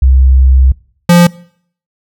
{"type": "tone pair in turn", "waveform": ["sine", "square"], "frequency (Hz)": [65.41, 173.87], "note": ["C2", "F3"], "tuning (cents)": [0, -7], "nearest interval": "octave + perfect fourth", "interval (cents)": 1693, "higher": "second", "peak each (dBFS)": -3, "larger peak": "neither", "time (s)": [[0.02, 0.72], [1.09, 1.27]], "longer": "first", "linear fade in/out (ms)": 5, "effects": ["noise-tail reverb RT60 0.6 s tail -23 dB re dry"]}